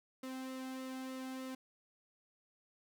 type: tone with flanger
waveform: sawtooth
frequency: 260.7 Hz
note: C4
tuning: 6 cents flat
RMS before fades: -44 dBFS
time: 0.23-1.55 s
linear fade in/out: 5 ms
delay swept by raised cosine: 1.2 to 1.75 ms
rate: 3.3 Hz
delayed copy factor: -0.6
effects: none